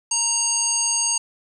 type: harmonic tone with a mistuned harmonic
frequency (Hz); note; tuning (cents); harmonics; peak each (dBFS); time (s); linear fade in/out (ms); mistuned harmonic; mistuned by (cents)
929; A#5; -6; 1 / 3 / 5 / 7 / 9 / 10; -32 / -32 / -28 / -21 / -25 / -31; 0.11-1.18; 5; 10; -35
effects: 9-bit